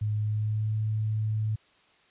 sine tone with pitch glide, 106 to 108.29 Hz, G#2 to A2, +36 to -27 cents, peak -25 dBFS, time 0.01-1.56 s, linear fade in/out 10 ms, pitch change +37 cents, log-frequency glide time 0.18-0.75 s, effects white hiss -62 dBFS RMS until 2.1 s + resampled to 8000 Hz

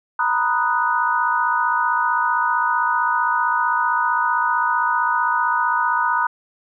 sine chord, B major seventh, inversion third, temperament equal, 932.3 / 987.8 / 1244.5 / 1480 Hz, A#5 / B5 / D#6 / F#6, 0 / 0 / 0 / 0 cents, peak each -22 dBFS, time 0.19-6.27 s, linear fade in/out 5 ms, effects none

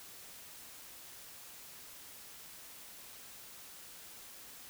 silence, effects white hiss -52 dBFS RMS until 4.69 s

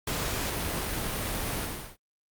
pink noise with ADSR envelope, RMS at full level -28 dBFS, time 0.07-1.97 s, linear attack 7 ms, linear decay 3 ms, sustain -3 dB, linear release 390 ms, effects Opus 48 kbps

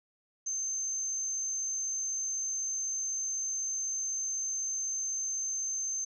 sine tone, 6272 Hz, G8, in tune, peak -31 dBFS, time 0.46-6.05 s, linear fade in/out 10 ms, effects none

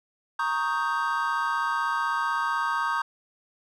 triangle chord, Eb dominant seventh, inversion second, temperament equal, 932.3 / 1108.7 / 1244.5 / 1568 Hz, Bb5 / Db6 / Eb6 / G6, 0 / 0 / 0 / 0 cents, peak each -28 dBFS, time 0.39-3.02 s, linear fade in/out 5 ms, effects none

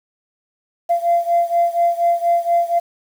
sine beating tone pair, 686 / 690.2 Hz, F5 / F5, -31 / -21 cents, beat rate 4.2 Hz, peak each -15 / -17 dBFS, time 0.89-2.8 s, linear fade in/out 20 ms, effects tanh soft clip ceiling -8 dBFS + 7-bit

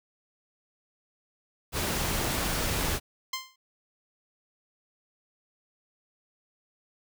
pink noise, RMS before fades -29 dBFS, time 1.72-3 s, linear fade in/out 50 ms
10% pulse tone with exponential decay, 1046.5 Hz, C6, in tune, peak -19 dBFS, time 3.33-3.56 s, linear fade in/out 5 ms, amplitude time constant 50 ms
effects none

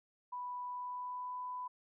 sine tone with pitch glide, 987.8 to 997.5 Hz, B5 to B5, 0 to +17 cents, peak -39 dBFS, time 0.32-1.68 s, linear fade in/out 10 ms, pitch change +17 cents, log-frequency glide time 0.64-1.41 s, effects none

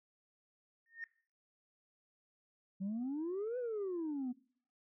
sine tone with exponential growth, 1834 Hz, A#6, 29 cents flat, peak -37 dBFS, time 0.86-1.04 s, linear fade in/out 1 ms, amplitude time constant 37 ms
sine exponential two-way sweep, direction up then down, 185 to 509 to 240 Hz, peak -34 dBFS, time 2.8-4.33 s, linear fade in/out 20 ms, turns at 3.58 s
effects noise-tail reverb RT60 0.5 s tail -20 dB re dry + tanh soft clip ceiling -34 dBFS

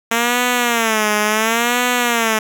5% pulse tone with vibrato, 227.9 Hz, A#3, 39 cents flat, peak -3 dBFS, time 0.11-2.39 s, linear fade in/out 5 ms, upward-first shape sine, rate 0.71 Hz, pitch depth 140 cents each way, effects none

